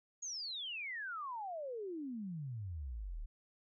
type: exponential sweep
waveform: sine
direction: down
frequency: 6760 to 34 Hz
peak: -40 dBFS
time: 0.22-3.26 s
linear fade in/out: 10 ms
effects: none